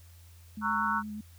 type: tone with vibrato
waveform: sine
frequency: 211.1 Hz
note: G#3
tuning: 29 cents sharp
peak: -36 dBFS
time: 0.57-1.21 s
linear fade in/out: 5 ms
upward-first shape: sine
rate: 8.5 Hz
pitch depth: 19 cents each way
type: chord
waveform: sine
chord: F# dominant seventh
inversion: first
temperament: just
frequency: 925 / 1110 / 1332 / 1480 Hz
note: A#5 / C#6 / E6 / F#6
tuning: -14 / +2 / +18 / 0 cents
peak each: -32 dBFS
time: 0.61-1.03 s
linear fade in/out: 50 ms
effects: added 85 Hz sine -51 dBFS peak until 1.38 s + white hiss -61 dBFS RMS until 1.38 s